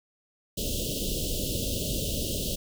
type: band-stop noise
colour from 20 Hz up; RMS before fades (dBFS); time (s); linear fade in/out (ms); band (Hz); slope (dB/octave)
pink; -30; 0.57-2.56; 10; 620 to 2800; 96
effects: none